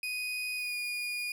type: tone with pitch glide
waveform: 35% pulse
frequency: 2489 to 2442 Hz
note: D#7 to D#7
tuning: 0 to -33 cents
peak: -31 dBFS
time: 0.03-1.32 s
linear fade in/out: 2 ms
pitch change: -33 cents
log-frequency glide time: 0.55-0.77 s
effects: none